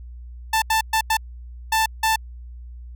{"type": "tone bursts at uneven times", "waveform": "sawtooth", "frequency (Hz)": 885, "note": "A5", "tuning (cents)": 10, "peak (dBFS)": -13, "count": 6, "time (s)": [[0.53, 0.62], [0.7, 0.81], [0.93, 1.01], [1.1, 1.17], [1.72, 1.86], [2.03, 2.16]], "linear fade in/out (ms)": 5, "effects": ["added 60 Hz sine -35 dBFS peak until 2.95 s"]}